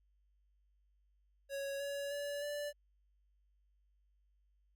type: tone with pitch steps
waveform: square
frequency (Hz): 554.4 / 564.1 / 574 / 584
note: C#5 / C#5 / D5 / D5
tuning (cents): 0 / +30 / -40 / -10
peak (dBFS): -39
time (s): 1.49-2.73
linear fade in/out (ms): 50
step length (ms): 310
effects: added 50 Hz sine -70 dBFS peak until 4.75 s